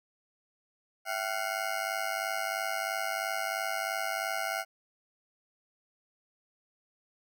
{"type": "ring-modulated tone", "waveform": "20% pulse", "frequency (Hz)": 717, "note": "F5", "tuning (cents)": 45, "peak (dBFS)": -23, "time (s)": [1.05, 4.65], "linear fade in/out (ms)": 50, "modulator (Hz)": 51.5, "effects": []}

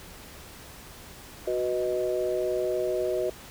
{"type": "chord", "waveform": "sine", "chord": "B major", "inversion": "second", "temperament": "equal", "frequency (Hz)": [370, 493.9, 622.3], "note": ["F#4", "B4", "D#5"], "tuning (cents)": [0, 0, 0], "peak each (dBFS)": [-28, -31, -29], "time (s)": [1.47, 3.3], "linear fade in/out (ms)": 5, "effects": ["pink hiss -46 dBFS RMS until 3.5 s"]}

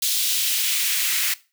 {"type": "noise with high-pass filter sweep", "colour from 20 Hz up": "white", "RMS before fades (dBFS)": -22, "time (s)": [0.02, 1.34], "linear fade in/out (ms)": 5, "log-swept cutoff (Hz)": [3700, 1900], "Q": 1.6, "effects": ["noise-tail reverb RT60 0.3 s tail -19 dB re dry"]}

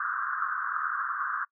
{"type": "band-pass noise", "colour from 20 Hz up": "pink", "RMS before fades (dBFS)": -31, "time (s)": [0, 1.45], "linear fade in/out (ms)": 5, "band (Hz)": [1100, 1600], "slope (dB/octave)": 96, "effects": ["noise-tail reverb RT60 0.1 s tail -23 dB re dry"]}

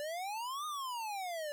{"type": "exponential two-way sweep", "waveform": "square", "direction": "up then down", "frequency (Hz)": [576, 1244, 576], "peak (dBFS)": -38, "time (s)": [0, 1.52], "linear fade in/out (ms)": 0, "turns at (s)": 0.66, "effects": []}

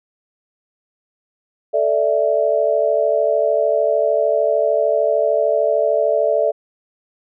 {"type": "chord", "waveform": "sine", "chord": "A suspended fourth", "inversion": "none", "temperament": "just", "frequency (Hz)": [440, 586.7, 660], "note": ["A4", "D5", "E5"], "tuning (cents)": [0, -2, 2], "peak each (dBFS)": [-20, -17, -18], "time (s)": [1.73, 6.52], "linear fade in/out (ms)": 20, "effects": []}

